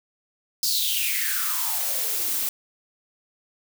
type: noise with high-pass filter sweep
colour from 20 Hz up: blue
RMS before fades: -25 dBFS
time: 0.63-2.49 s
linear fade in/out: 2 ms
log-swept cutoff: 5000 to 230 Hz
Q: 7.2
effects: none